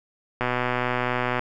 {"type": "click train", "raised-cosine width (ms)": 0.5, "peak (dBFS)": -9, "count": 123, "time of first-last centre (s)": [0.41, 1.394], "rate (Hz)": 124, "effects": []}